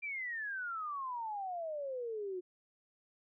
sine exponential sweep, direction down, 2389 to 355.3 Hz, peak -37 dBFS, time 0.02-2.41 s, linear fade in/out 20 ms, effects none

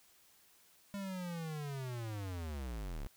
square linear sweep, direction down, 202.2 to 30.87 Hz, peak -40 dBFS, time 0.94-3.07 s, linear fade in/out 0 ms, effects white hiss -66 dBFS RMS until 3.16 s

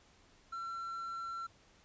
triangle tone, 1354 Hz, E6, 46 cents sharp, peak -37 dBFS, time 0.52-1.47 s, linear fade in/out 10 ms, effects pink hiss -65 dBFS RMS until 1.84 s + resampled to 16000 Hz

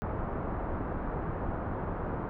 pink low-pass noise, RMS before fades -34 dBFS, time 0.02-2.29 s, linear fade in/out 0 ms, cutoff 1300 Hz, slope 24 dB/octave, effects none

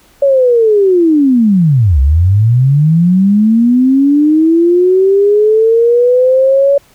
sine linear two-way sweep, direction down then up, 566 to 64.1 to 566 Hz, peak -5 dBFS, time 0.22-6.78 s, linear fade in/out 5 ms, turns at 2 s, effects pink hiss -47 dBFS RMS until 6.94 s

